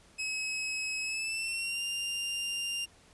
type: tone with pitch glide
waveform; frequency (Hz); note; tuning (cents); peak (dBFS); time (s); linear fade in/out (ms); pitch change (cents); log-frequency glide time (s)
sawtooth; 2562 to 2794; E7 to F7; -50 to 0; -29; 0.18-2.86; 20; +150; 1.02-1.82
effects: pink hiss -60 dBFS RMS until 3.13 s + resampled to 24000 Hz